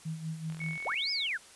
sine tone with tremolo, 160 Hz, D#3, 49 cents sharp, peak -32 dBFS, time 0.05-0.78 s, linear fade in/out 10 ms, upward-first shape sine, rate 5.2 Hz, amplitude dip 65%
click train, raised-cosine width 0.3 ms, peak -33 dBFS, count 20, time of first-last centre 0.5-0.942 s, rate 43 Hz
sine tone, 2217 Hz, C#7, in tune, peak -36 dBFS, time 0.6-1.27 s, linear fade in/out 5 ms
sine linear two-way sweep, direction up then down, 294.4 to 5230 to 1314 Hz, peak -30 dBFS, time 0.85-1.38 s, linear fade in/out 20 ms, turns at 1.11 s
effects white hiss -54 dBFS RMS until 1.55 s + resampled to 24000 Hz

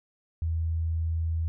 sine tone, 81.7 Hz, E2, 15 cents flat, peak -25 dBFS, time 0.42-1.48 s, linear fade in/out 0 ms, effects none

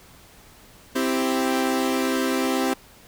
sawtooth chord, C major, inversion none, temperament equal, 261.6 / 329.6 / 392 Hz, C4 / E4 / G4, 0 / 0 / 0 cents, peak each -19 / -24 / -23 dBFS, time 0.95-2.74 s, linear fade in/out 10 ms, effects pink hiss -50 dBFS RMS until 3.07 s

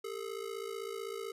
square ring-modulated tone, 425.8 Hz, G#4, 43 cents sharp, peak -36 dBFS, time 0.04-1.32 s, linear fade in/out 5 ms, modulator 27.9 Hz, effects resampled to 32000 Hz

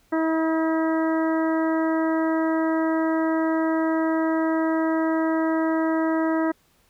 harmonic tone with a mistuned harmonic, 321.8 Hz, E4, 42 cents flat, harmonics 1 / 2 / 3 / 4 / 5 / 6, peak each -21 / -27 / -31 / -33 / -35 / -37 dBFS, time 0.12-6.52 s, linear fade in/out 10 ms, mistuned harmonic 4, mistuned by -15 cents, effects pink hiss -62 dBFS RMS until 6.89 s

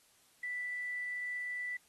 sine tone with quantisation, 1975.5 Hz, B6, in tune, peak -36 dBFS, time 0.43-1.77 s, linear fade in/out 5 ms, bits 10, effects white hiss -67 dBFS RMS until 1.88 s + AAC 32 kbps

